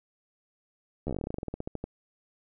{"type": "slowing click train", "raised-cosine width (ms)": 2, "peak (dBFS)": -20, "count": 21, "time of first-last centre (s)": [1.07, 1.84], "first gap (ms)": 12, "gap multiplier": 1.11, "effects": []}